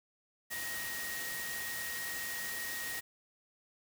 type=tone in noise; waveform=sine; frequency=1879 Hz; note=A#6; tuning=13 cents sharp; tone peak=-40 dBFS; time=0.5-3.01 s; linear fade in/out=20 ms; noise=white; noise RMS=-41 dBFS; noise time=0.5-3.01 s; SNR=-2 dB; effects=none